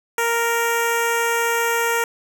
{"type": "tone with notch filter", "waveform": "10% pulse", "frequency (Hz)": 465.5, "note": "A#4", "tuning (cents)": -2, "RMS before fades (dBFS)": -20, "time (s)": [0.18, 2.04], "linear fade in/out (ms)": 2, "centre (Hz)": 3900, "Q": 1.2, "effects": []}